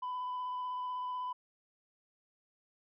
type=tone with vibrato; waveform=sine; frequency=1000 Hz; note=B5; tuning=21 cents sharp; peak=-33 dBFS; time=0.02-1.33 s; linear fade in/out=10 ms; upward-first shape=square; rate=16 Hz; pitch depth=10 cents each way; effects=tanh soft clip ceiling -34 dBFS